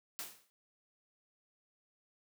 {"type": "noise with exponential decay", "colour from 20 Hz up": "white", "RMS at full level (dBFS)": -39, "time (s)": [0.19, 0.5], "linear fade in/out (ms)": 0, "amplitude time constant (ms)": 66, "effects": ["high-pass 150 Hz 12 dB/octave"]}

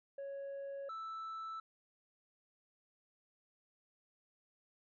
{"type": "tone pair in turn", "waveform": "sine", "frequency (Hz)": [554.4, 1318.6], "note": ["C#5", "E6"], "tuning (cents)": [0, 0], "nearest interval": "octave + minor third", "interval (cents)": 1500, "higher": "second", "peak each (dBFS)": [-39, -39], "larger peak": "neither", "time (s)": [[0.18, 0.89], [0.89, 1.6]], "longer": "neither", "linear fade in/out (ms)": 5, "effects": ["tanh soft clip ceiling -41 dBFS"]}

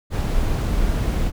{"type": "noise", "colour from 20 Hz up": "brown", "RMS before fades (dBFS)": -20, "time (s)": [0.1, 1.32], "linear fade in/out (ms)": 50, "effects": []}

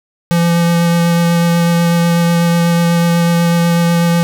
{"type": "tone with vibrato", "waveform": "square", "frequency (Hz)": 170.3, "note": "F3", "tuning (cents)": -43, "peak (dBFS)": -10, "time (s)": [0.31, 4.23], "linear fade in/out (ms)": 0, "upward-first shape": "sine", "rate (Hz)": 8.1, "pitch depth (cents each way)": 10, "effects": []}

